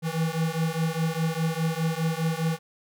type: beating tone pair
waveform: square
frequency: 159.9 / 164.8 Hz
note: D#3 / E3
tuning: +48 / 0 cents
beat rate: 4.9 Hz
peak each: -28 dBFS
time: 0.02-2.59 s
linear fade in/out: 50 ms
effects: none